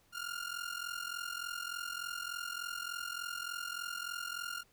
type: ring-modulated tone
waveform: sawtooth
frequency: 1408 Hz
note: F6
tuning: 14 cents sharp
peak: -32 dBFS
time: 0.12-4.64 s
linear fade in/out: 50 ms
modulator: 21.7 Hz
effects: pink hiss -69 dBFS RMS until 4.72 s